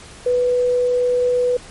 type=tone; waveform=sine; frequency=493.9 Hz; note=B4; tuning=in tune; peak=-14 dBFS; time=0.26-1.57 s; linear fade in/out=5 ms; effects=pink hiss -40 dBFS RMS until 1.7 s + MP3 48 kbps